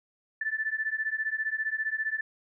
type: beating tone pair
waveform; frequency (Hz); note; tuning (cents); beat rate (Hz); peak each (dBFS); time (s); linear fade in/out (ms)
sine; 1750 / 1765; A6 / A6; -10 / +5; 15; -31 / -31; 0.41-2.21; 5
effects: none